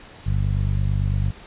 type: tone with low-pass filter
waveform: 15% pulse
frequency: 49 Hz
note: G1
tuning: in tune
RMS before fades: -21 dBFS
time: 0.26-1.31 s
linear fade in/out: 10 ms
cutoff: 120 Hz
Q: 1.4
effects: pink hiss -44 dBFS RMS until 1.46 s + resampled to 8000 Hz